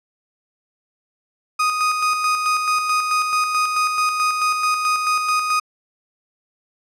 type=tone with tremolo; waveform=35% pulse; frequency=1244.5 Hz; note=D#6; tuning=in tune; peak=-14 dBFS; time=1.59-5.6 s; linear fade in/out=10 ms; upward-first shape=square; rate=4.6 Hz; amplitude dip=40%; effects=low-pass 9000 Hz 12 dB/octave